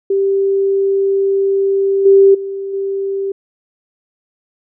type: tone with level steps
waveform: sine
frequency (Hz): 392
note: G4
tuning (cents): 0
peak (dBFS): -11 / -4 / -20 / -16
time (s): 0.1-3.32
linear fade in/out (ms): 5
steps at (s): 2.05 / 2.34 / 2.73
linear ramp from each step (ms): 10
effects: none